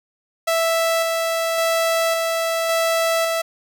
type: tone with tremolo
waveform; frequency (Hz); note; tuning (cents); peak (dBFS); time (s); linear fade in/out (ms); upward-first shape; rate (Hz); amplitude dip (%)
sawtooth; 659.3; E5; 0; -13; 0.47-3.42; 10; square; 0.9; 25
effects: none